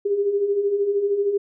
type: beating tone pair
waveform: sine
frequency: 392 / 405 Hz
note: G4 / G#4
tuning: 0 / -43 cents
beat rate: 13 Hz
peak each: -27 / -19 dBFS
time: 0.05-1.38 s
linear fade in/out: 10 ms
effects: none